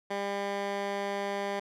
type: tone with band-pass filter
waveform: 15% pulse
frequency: 200 Hz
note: G3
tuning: 35 cents sharp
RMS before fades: -33 dBFS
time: 0.1-1.6 s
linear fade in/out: 10 ms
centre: 1100 Hz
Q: 0.54
effects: none